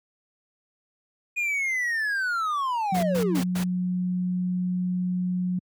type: linear sweep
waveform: triangle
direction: down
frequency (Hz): 2465 to 233.1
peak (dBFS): -22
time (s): 1.36-3.42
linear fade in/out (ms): 20
type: tone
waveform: sine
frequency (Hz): 181.1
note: F#3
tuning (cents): -37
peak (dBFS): -23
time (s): 2.92-5.59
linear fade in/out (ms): 5
type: noise bursts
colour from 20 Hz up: pink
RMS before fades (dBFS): -33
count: 4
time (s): 2.94-3.642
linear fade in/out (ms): 10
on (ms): 93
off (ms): 110
effects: high-pass 100 Hz 12 dB/octave